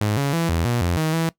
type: tone with pitch steps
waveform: sawtooth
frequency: 105.2 / 140.3 / 166.7 / 83.2 / 120.2 / 86.8 / 157.8 / 164 Hz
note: G#2 / C#3 / E3 / E2 / B2 / F2 / D#3 / E3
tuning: +23 / +21 / +20 / +17 / -46 / -10 / +25 / -9 cents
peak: -15 dBFS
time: 0.01-1.29 s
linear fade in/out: 0 ms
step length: 160 ms
effects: noise-tail reverb RT60 0.1 s tail -20 dB re dry